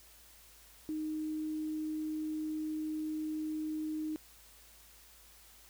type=tone; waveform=sine; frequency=310 Hz; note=D#4; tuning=6 cents flat; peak=-34 dBFS; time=0.89-4.16 s; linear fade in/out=0 ms; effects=added 54 Hz sine -64 dBFS peak until 5.69 s + white hiss -59 dBFS RMS until 5.69 s